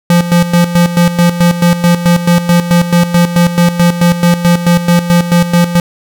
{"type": "tone with tremolo", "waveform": "square", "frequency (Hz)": 173.3, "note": "F3", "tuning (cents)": -13, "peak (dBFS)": -5, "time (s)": [0.1, 5.8], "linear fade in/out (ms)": 2, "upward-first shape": "square", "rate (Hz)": 4.6, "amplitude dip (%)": 70, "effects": []}